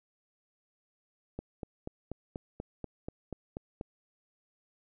click train, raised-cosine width 2 ms, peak -24 dBFS, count 11, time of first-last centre 1.39-3.811 s, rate 4.13 Hz, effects none

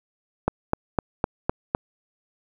click train, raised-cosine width 1 ms, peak -6 dBFS, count 6, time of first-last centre 0.48-1.749 s, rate 3.94 Hz, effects 8-bit

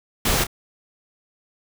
pink noise with echo, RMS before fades -20 dBFS, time 0.25-0.44 s, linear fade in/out 5 ms, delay 29 ms, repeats 1, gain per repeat -11 dB, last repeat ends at 0.469 s, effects none

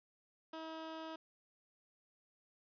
15% pulse tone, 320.7 Hz, E4, 48 cents flat, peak -38 dBFS, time 0.53-1.16 s, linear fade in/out 5 ms, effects resampled to 11025 Hz

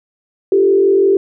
sine tone with frequency modulation, 390 Hz, G4, 9 cents flat, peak -8 dBFS, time 0.52-1.17 s, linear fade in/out 2 ms, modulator 45.8 Hz, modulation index 0.77, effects none

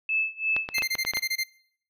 sine tone with tremolo, 2617 Hz, E7, 13 cents flat, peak -21 dBFS, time 0.09-0.82 s, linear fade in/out 2 ms, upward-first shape sine, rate 2.9 Hz, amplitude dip 95%
clicks, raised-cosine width 0.3 ms, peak -15 dBFS, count 8, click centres 0.565 / 0.689 / 0.783 / 0.822 / 0.953 / 1.05 / 1.136 / 1.171 s
25% pulse tone bursts, 2093 Hz, C7, in tune, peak -21 dBFS, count 9, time 0.74-1.438 s, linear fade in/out 10 ms, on 58 ms, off 22 ms
effects noise-tail reverb RT60 0.6 s tail -21 dB re dry

